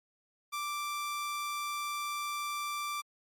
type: tone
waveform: sawtooth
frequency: 1174.7 Hz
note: D6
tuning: in tune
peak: -30 dBFS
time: 0.52-3.02 s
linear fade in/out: 20 ms
effects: MP3 64 kbps